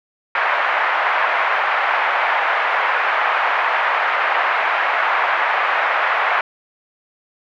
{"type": "band-pass noise", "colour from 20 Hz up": "pink", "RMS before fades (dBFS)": -18, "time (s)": [0.35, 6.41], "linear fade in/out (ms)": 2, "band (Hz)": [740, 2200], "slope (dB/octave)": 24, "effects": []}